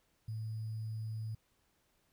sine tone with sample-and-hold, 110 Hz, A2, in tune, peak -37 dBFS, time 0.28-1.35 s, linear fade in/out 5 ms, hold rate 4900 Hz, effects pink hiss -75 dBFS RMS until 2.12 s

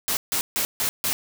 white noise bursts, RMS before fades -24 dBFS, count 5, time 0.08-1.13 s, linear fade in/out 0 ms, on 90 ms, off 150 ms, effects none

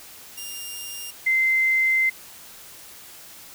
10% pulse / sine tone pair in turn, 2802 / 2075 Hz, F7 / C7, +5 / -15 cents, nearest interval perfect fourth, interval 520 cents, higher first, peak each -24 / -17 dBFS, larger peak second, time 0.37-1.11 / 1.26-2.1 s, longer second, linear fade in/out 10 ms, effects white hiss -44 dBFS RMS until 3.54 s

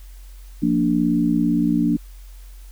sine chord, Bb major, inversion second, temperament equal with one note detuned, 175.22 / 233.1 / 293.7 Hz, F3 / Bb3 / D4, +6 / 0 / 0 cents, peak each -22 / -20 / -19 dBFS, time 0.62-1.97 s, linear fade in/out 10 ms, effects added 45 Hz sine -37 dBFS peak until 2.71 s + white hiss -53 dBFS RMS until 2.71 s

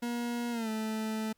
40% pulse tone with pitch glide, 238.6 to 218.8 Hz, A#3 to A3, +41 to -9 cents, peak -31 dBFS, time 0.02-1.33 s, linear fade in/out 10 ms, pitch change -150 cents, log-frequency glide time 0.51-0.69 s, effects pink hiss -74 dBFS RMS until 1.37 s

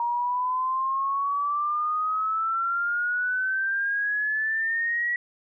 sine exponential sweep, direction up, 942 to 1934 Hz, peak -23 dBFS, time 0-5.16 s, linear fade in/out 2 ms, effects none

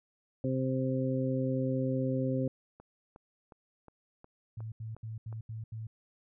harmonic tone, 130.81 Hz, C3, in tune, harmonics 1 / 2 / 3 / 4, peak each -32 / -32 / -39 / -35 dBFS, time 0.44-2.48 s, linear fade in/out 2 ms
click train, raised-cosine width 1 ms, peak -37 dBFS, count 8, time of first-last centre 2.8-5.327 s, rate 2.77 Hz
sine tone bursts, 111 Hz, A2, 16 cents sharp, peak -37 dBFS, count 6, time 4.57-5.87 s, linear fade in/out 5 ms, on 150 ms, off 80 ms
effects none

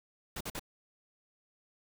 pink noise bursts, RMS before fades -39 dBFS, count 3, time 0.36-0.595 s, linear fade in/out 5 ms, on 47 ms, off 47 ms, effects none

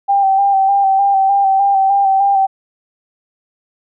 sine tone with vibrato, 785 Hz, G5, 2 cents sharp, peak -9 dBFS, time 0.08-2.47 s, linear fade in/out 20 ms, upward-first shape square, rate 3.3 Hz, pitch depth 26 cents each way, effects none

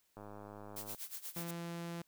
click train, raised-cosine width 1 ms, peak -36 dBFS, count 81, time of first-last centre 0.17-0.947 s, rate 103 Hz
blue noise with tremolo, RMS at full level -43 dBFS, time 0.76-1.51 s, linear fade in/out 5 ms, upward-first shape sine, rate 8.3 Hz, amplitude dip 85%
sawtooth tone, 170 Hz, F3, 46 cents flat, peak -37 dBFS, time 1.36-2.02 s, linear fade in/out 5 ms
effects white hiss -75 dBFS RMS until 2.07 s

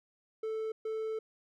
triangle tone bursts at uneven times, 440 Hz, A4, in tune, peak -31 dBFS, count 2, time 0.43-0.72 / 0.85-1.19 s, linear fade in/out 5 ms, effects none

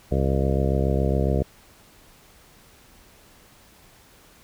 harmonic tone with a mistuned harmonic, 67.2 Hz, C2, 47 cents sharp, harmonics 1 / 2 / 3 / 4 / 5 / 6 / 7 / 8 / 9 / 10, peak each -23 / -25 / -28 / -33 / -32 / -30 / -30 / -35 / -31 / -37 dBFS, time 0.11-1.43 s, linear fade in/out 10 ms, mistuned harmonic 10, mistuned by +49 cents, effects pink hiss -53 dBFS RMS until 4.43 s

